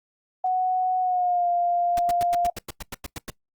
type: tone with pitch glide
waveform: sine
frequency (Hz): 740 to 699.3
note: F#5 to F5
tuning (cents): 0 to +2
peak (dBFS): -20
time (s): 0.44-2.5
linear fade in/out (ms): 5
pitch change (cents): -98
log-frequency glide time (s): 1-1.48
type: noise bursts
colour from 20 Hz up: pink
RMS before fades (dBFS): -33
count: 12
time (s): 1.97-3.301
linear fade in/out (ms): 2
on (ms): 22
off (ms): 97
effects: noise-tail reverb RT60 0.1 s tail -20 dB re dry + Opus 32 kbps